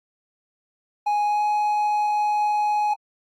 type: tone with pitch glide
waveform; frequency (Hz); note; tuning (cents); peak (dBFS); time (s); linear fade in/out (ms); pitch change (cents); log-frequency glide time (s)
triangle; 830.6 to 838.3; G#5 to G#5; 0 to +16; -17; 1.06-2.94; 10; +16; 1.25-1.43
effects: AAC 48 kbps